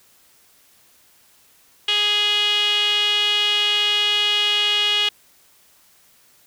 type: tone with band-pass filter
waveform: sawtooth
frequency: 415.3 Hz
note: G#4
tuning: in tune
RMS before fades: -19 dBFS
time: 1.88-5.09 s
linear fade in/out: 5 ms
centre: 3100 Hz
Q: 8.9
effects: white hiss -55 dBFS RMS until 6.46 s